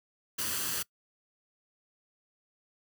white noise with comb filter, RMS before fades -33 dBFS, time 0.38-0.83 s, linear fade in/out 10 ms, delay 0.66 ms, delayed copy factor +0.55, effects noise-tail reverb RT60 0.1 s tail -23 dB re dry + high-pass 80 Hz 12 dB/octave

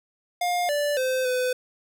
square tone with pitch steps, 709 / 584 / 516 / 504 Hz, F5 / D5 / C5 / B4, +26 / -10 / -24 / +35 cents, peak -23 dBFS, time 0.41-1.53 s, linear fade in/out 5 ms, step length 280 ms, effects none

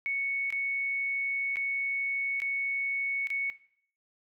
sine tone with dropouts, 2217 Hz, C#7, in tune, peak -28 dBFS, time 0.06-3.5 s, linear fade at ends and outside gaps 0 ms, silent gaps 0.504-0.525 / 1.558-1.569 / 2.402-2.419 / 3.271-3.303 s, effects noise-tail reverb RT60 0.6 s tail -17 dB re dry

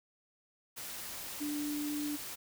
sine tone in noise, 294.8 Hz, D4, 7 cents sharp, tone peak -34 dBFS, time 1.4-2.17 s, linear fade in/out 20 ms, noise white, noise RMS -43 dBFS, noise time 0.76-2.36 s, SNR +6 dB, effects none

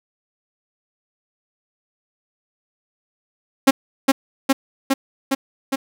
sawtooth tone with echo, 270 Hz, C#4, 45 cents flat, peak -4 dBFS, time 3.67-3.71 s, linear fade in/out 10 ms, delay 410 ms, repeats 5, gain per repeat -2 dB, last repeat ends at 5.76 s, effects none

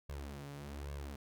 sawtooth tone with flanger, 71 Hz, C#2, 42 cents sharp, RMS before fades -45 dBFS, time 0.09-1.16 s, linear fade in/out 5 ms, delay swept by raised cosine 1.8 to 6.9 ms, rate 1.2 Hz, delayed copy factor +0.85, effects none

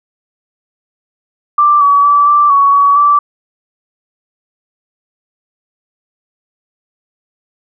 sine tone with pitch steps, 1178 / 1138 / 1156 / 1172 / 1120 / 1131 / 1163 Hz, D6 / C#6 / D6 / D6 / C#6 / C#6 / D6, +5 / +45 / -28 / -4 / +18 / +34 / -17 cents, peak -5 dBFS, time 1.58-3.19 s, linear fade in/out 5 ms, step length 230 ms, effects none

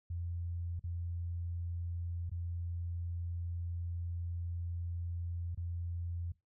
sine tone with dropouts, 86 Hz, F2, 26 cents flat, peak -36 dBFS, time 0.1-6.32 s, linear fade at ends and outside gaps 5 ms, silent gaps 0.795-0.839 / 2.296-2.315 / 5.548-5.574 s, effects noise-tail reverb RT60 0.2 s tail -19 dB re dry

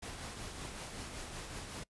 pink noise with tremolo, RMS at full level -43 dBFS, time 0.02-1.84 s, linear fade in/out 10 ms, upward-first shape triangle, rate 5.3 Hz, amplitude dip 40%, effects noise-tail reverb RT60 0.1 s tail -23 dB re dry + resampled to 24000 Hz

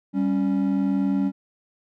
triangle tone pair together, 196.01 / 277.2 Hz, G3 / C#4, 0 / 0 cents, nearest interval tritone, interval 600 cents, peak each -20 dBFS, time 0.13-1.32 s, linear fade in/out 50 ms, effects tanh soft clip ceiling -10 dBFS

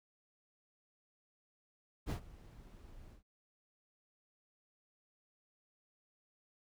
brown noise with ADSR envelope, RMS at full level -33 dBFS, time 2.06-3.23 s, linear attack 45 ms, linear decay 95 ms, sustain -22 dB, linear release 110 ms, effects none

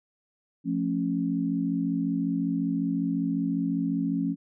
sine chord, F augmented, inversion none, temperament equal with one note detuned, 174.61 / 220 / 274.6 Hz, F3 / A3 / C#4, 0 / 0 / -16 cents, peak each -29 / -31 / -27 dBFS, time 0.64-4.36 s, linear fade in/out 50 ms, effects none

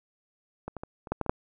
clicks, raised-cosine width 1 ms, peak -21 / -23 / -22 / -28 / -13 / -14 / -22 / -8 dBFS, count 8, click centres 0.68 / 0.767 / 0.835 / 1.072 / 1.12 / 1.213 / 1.263 / 1.295 s, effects none

